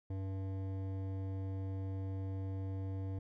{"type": "tone with hard clipping", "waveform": "sine", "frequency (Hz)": 96, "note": "G2", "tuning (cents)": -36, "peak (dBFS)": -39, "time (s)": [0.1, 3.19], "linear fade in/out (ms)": 5, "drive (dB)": 13, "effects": []}